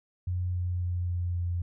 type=tone with pitch steps; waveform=sine; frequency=89.9 / 89.28 / 88.66 / 88.05 / 87.44 Hz; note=F#2 / F2 / F2 / F2 / F2; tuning=-49 / +39 / +27 / +15 / +3 cents; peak=-27 dBFS; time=0.27-1.62 s; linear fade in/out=5 ms; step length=270 ms; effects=none